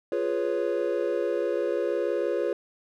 triangle chord, C# dominant seventh, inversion first, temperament equal, 349.2 / 415.3 / 493.9 / 554.4 Hz, E#4 / G#4 / B4 / C#5, 0 / 0 / 0 / 0 cents, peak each -28 dBFS, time 0.12-2.53 s, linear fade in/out 2 ms, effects none

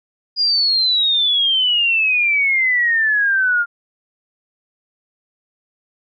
sine exponential sweep, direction down, 4905 to 1396.9 Hz, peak -13 dBFS, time 0.36-3.66 s, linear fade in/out 50 ms, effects none

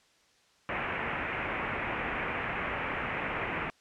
white low-pass noise, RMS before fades -34 dBFS, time 0.69-3.7 s, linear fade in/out 0 ms, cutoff 2500 Hz, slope 48 dB/octave, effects white hiss -65 dBFS RMS until 3.8 s + low-pass 6000 Hz 12 dB/octave

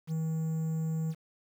triangle tone, 160 Hz, D#3, 49 cents sharp, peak -27 dBFS, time 0.07-1.15 s, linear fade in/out 50 ms, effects 9-bit

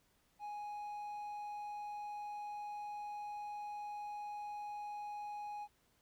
triangle tone, 830.6 Hz, G#5, in tune, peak -40 dBFS, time 0.39-5.68 s, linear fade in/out 50 ms, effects pink hiss -74 dBFS RMS until 6.01 s

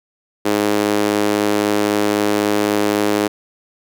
sawtooth tone with high-pass filter, 103.83 Hz, G#2, in tune, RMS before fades -17 dBFS, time 0.45-3.28 s, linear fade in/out 10 ms, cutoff 340 Hz, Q 2, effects none

